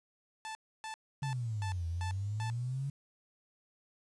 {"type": "tone bursts", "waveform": "sawtooth", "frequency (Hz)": 878, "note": "A5", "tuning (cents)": -4, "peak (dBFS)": -36, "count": 6, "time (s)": [0.45, 2.5], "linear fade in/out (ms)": 0, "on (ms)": 100, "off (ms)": 290}
{"type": "exponential two-way sweep", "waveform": "sine", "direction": "down then up", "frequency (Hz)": [141.9, 82.41, 141.9], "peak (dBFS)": -33, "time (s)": [1.22, 2.9], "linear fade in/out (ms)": 5, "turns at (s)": 1.87}
{"effects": ["resampled to 22050 Hz", "10-bit"]}